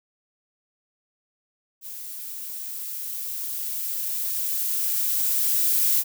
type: noise with level ramp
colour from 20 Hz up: violet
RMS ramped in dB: -37 to -20 dBFS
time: 1.81-6.04 s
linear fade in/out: 50 ms
effects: none